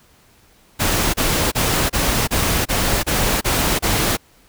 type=noise bursts; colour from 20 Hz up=pink; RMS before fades=-18 dBFS; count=9; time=0.79-4.172 s; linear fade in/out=20 ms; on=350 ms; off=29 ms; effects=pink hiss -53 dBFS RMS until 4.48 s